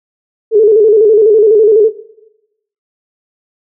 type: tone with vibrato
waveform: sine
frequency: 428.5 Hz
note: A4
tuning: 46 cents flat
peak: -3 dBFS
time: 0.51-1.91 s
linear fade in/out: 50 ms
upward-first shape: square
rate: 12 Hz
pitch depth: 71 cents each way
effects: noise-tail reverb RT60 0.9 s tail -18 dB re dry